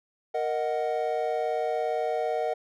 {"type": "chord", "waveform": "triangle", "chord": "D# minor", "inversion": "second", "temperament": "equal", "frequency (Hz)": [466.2, 622.3, 740], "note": ["A#4", "D#5", "F#5"], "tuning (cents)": [0, 0, 0], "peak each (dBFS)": -28, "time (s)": [0.34, 2.54], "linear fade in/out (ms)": 10, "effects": []}